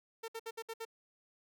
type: tone bursts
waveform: sawtooth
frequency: 452.5 Hz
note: A4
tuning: 48 cents sharp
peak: -36 dBFS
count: 6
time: 0.23-0.852 s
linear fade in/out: 10 ms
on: 52 ms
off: 62 ms
effects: none